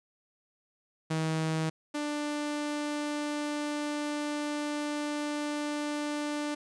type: tone pair in turn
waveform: sawtooth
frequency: 159.3 / 295.6 Hz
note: D#3 / D4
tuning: +41 / +11 cents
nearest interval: major seventh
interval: 1070 cents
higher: second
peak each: -24 / -27 dBFS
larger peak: first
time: 1.1-1.7 / 1.94-6.55 s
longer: second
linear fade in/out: 10 ms
effects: resampled to 22050 Hz + 11-bit